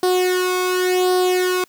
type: tone with flanger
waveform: sawtooth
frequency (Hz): 365.6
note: F#4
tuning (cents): -21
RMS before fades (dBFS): -18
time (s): 0.03-1.64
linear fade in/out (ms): 2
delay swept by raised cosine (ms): 0.21 to 0.86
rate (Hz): 0.9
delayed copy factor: +0.75
effects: white hiss -56 dBFS RMS until 1.68 s